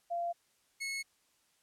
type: tone pair in turn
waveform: sine / sawtooth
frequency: 689 / 2187 Hz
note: F5 / C#7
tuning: -24 / -24 cents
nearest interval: octave + minor sixth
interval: 2000 cents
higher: second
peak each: -32 / -32 dBFS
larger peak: neither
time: 0.1-0.33 / 0.8-1.03 s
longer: neither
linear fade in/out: 20 ms
effects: white hiss -72 dBFS RMS until 1.62 s + low-pass 11000 Hz 12 dB/octave